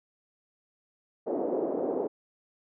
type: band-pass noise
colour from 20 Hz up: pink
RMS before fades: -30 dBFS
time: 1.26-2.08 s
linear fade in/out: 20 ms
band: 320 to 590 Hz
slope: 24 dB/octave
effects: none